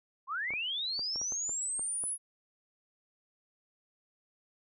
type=linear sweep; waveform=sine; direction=up; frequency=997 to 10548 Hz; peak=-32 dBFS; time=0.27-2.18 s; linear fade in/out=50 ms
type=clicks; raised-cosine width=1 ms; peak=-32 dBFS; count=9; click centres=0.506 / 0.537 / 0.993 / 1.159 / 1.215 / 1.322 / 1.494 / 1.794 / 2.038 s
effects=none